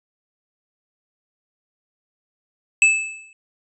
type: tone with exponential decay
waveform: square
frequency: 2619 Hz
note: E7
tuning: 12 cents flat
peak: -9 dBFS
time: 2.82-3.33 s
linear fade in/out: 1 ms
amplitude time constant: 110 ms
effects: resampled to 22050 Hz